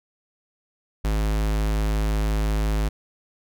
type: tone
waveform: square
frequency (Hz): 52.8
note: G#1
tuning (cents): +29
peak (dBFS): -21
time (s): 1.04-2.89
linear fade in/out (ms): 10
effects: none

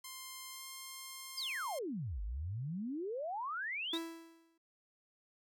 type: tone with pitch glide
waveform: 5% pulse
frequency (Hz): 1050 to 1059.7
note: C6 to C6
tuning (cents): +6 to +22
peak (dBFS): -34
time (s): 0.04-1.79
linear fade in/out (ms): 5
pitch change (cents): +16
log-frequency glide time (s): 0.51-0.65
type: exponential two-way sweep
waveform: sine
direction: down then up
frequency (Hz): 5320 to 47.55 to 3949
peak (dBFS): -37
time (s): 1.37-3.98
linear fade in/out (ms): 10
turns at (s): 2.22
type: tone with exponential decay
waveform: 45% pulse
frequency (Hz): 330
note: E4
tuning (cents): +2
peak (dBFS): -35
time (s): 3.93-4.58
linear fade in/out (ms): 5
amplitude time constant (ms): 140
effects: none

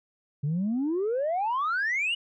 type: exponential sweep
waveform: sine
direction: up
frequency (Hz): 137.9 to 2960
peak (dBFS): -23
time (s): 0.43-2.15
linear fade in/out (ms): 10
effects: tanh soft clip ceiling -22 dBFS

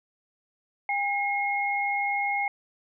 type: tone pair together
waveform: sine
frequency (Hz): 806.8 / 2154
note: G5 / C7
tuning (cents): +50 / +50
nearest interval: octave + perfect fourth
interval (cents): 1700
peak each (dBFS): -27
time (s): 0.89-2.48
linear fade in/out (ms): 2
effects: none

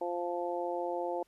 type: harmonic tone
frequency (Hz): 174.61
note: F3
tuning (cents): 0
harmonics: 2 / 3 / 4 / 5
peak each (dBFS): -37 / -36 / -38 / -39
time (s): 0.01-1.23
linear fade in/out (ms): 5
effects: pink hiss -71 dBFS RMS until 1.27 s + resampled to 32000 Hz

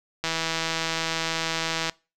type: click train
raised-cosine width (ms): 0.2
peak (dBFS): -9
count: 271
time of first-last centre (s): 0.24-1.896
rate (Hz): 163
effects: noise-tail reverb RT60 0.3 s tail -23 dB re dry

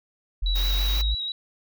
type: exponential sweep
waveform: sine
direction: up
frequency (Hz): 42.6 to 55.2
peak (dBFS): -21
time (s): 0.42-1.15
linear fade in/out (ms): 10
type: tone with vibrato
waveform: sine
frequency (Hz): 3865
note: B7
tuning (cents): -38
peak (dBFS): -27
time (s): 0.46-1.32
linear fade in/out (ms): 2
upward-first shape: square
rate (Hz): 6.1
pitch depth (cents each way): 22
type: band-stop noise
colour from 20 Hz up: white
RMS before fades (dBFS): -34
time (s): 0.55-1.02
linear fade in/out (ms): 10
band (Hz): 6100 to 13000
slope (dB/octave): 48
effects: none

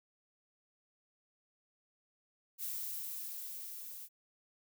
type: noise with level ramp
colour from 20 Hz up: violet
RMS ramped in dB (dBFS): -39 to -48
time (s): 2.58-4.09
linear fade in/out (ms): 50
effects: none

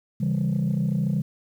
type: chord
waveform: sine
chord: C# diminished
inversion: none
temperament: just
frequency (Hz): 138.59 / 166.31 / 199.57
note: C#3 / E3 / G3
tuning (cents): 0 / +16 / +31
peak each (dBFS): -24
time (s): 0.2-1.22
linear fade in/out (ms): 10
effects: tanh soft clip ceiling -17 dBFS + 9-bit

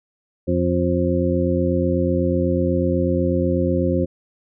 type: harmonic tone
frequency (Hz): 88.1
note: F2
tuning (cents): +16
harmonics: 1 / 2 / 3 / 4 / 6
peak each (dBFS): -23 / -23 / -23 / -23 / -23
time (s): 0.47-4.06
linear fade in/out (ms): 20
effects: none

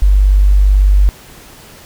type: tone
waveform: sine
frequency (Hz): 49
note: G1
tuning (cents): 0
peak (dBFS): -5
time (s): 0.02-1.09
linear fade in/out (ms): 0
effects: pink hiss -38 dBFS RMS until 1.85 s

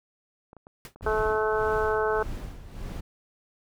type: clicks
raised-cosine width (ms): 1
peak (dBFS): -33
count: 6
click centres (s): 0.531 / 0.567 / 0.669 / 0.96 / 1.01 / 1.426
type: noise with exponential decay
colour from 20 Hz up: pink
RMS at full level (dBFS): -37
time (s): 0.85-0.95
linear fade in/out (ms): 1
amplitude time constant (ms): 20
type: noise with tremolo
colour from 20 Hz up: brown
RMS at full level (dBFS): -34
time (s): 1.02-3.01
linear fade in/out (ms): 10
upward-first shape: sine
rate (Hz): 1.7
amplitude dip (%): 70
type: harmonic tone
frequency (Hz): 216.4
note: A3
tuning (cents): -29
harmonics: 2 / 3 / 4 / 5 / 6 / 7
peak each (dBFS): -25 / -32 / -31 / -34 / -33 / -32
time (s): 1.06-2.23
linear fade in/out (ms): 5
effects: none

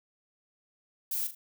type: noise with echo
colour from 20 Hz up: violet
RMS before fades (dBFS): -32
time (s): 1.11-1.27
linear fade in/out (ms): 5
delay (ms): 40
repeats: 2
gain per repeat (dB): -9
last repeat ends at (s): 1.35
effects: none

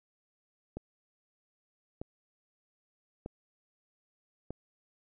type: click train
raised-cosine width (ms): 2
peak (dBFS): -25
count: 4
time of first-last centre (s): 0.77-4.506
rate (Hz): 0.803
effects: none

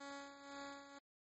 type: tone with tremolo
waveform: 10% pulse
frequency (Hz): 280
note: C#4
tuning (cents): +18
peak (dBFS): -39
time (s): 0-0.99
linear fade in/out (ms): 10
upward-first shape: sine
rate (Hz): 2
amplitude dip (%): 65
effects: MP3 32 kbps

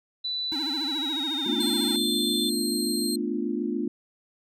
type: tone with pitch glide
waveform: sine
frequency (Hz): 3977 to 3543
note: B7 to A7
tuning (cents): +11 to +11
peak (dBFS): -27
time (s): 0.24-2.5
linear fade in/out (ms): 10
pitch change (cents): -200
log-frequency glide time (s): 0.83-1.64
type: tone with vibrato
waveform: square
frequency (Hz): 293.7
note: D4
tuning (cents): 0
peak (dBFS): -32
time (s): 0.52-1.96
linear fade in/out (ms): 0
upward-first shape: sine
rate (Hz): 14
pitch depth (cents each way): 180
type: chord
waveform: sine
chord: B half-diminished seventh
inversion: third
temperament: equal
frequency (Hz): 220 / 246.9 / 293.7 / 349.2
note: A3 / B3 / D4 / F4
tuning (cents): 0 / 0 / 0 / 0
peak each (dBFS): -31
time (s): 1.46-3.88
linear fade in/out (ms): 5
type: tone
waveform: 25% pulse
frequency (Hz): 4186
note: C8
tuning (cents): 0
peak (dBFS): -24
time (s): 1.6-3.16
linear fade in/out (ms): 5
effects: none

